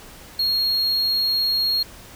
triangle tone, 4279 Hz, C8, 38 cents sharp, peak -17 dBFS, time 0.39-1.83 s, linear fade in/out 5 ms, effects pink hiss -43 dBFS RMS until 2.15 s

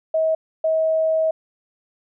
sine tone bursts at uneven times, 639 Hz, D#5, 46 cents sharp, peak -16 dBFS, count 2, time 0.14-0.35 / 0.64-1.31 s, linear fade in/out 5 ms, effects none

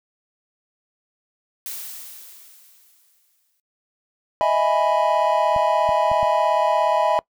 blue noise with exponential decay, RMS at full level -30 dBFS, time 1.66-3.6 s, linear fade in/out 1 ms, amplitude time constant 420 ms
triangle chord, E major seventh, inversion third, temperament equal, 622.3 / 659.3 / 830.6 / 987.8 Hz, D#5 / E5 / G#5 / B5, 0 / 0 / 0 / 0 cents, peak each -20 dBFS, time 4.41-7.19 s, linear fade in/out 0 ms
clicks, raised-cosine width 5 ms, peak -22 dBFS, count 4, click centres 5.563 / 5.891 / 6.116 / 6.23 s
effects noise-tail reverb RT60 0.1 s tail -23 dB re dry

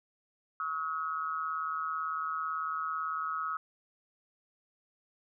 sine tone with amplitude modulation, 1281 Hz, E6, 50 cents flat, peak -28 dBFS, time 0.6-3.57 s, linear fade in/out 2 ms, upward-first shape sine, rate 158 Hz, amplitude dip 80%, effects none

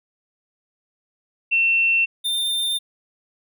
sine / square tone pair in turn, 2700 / 3604 Hz, E7 / A7, +41 / +41 cents, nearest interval perfect fourth, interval 500 cents, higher second, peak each -15 / -21 dBFS, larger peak first, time 1.51-2.06 / 2.24-2.79 s, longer neither, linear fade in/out 20 ms, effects none

